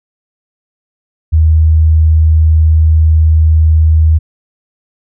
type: tone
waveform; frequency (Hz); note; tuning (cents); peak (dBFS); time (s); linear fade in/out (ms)
sine; 79.1; D#2; +29; -4; 1.32-4.19; 20
effects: none